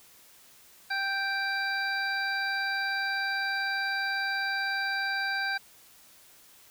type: harmonic tone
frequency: 784 Hz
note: G5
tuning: in tune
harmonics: 1 / 2 / 3 / 5 / 6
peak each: -35 / -29 / -38 / -41 / -38 dBFS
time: 0.9-5.58 s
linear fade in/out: 10 ms
effects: white hiss -56 dBFS RMS until 6.7 s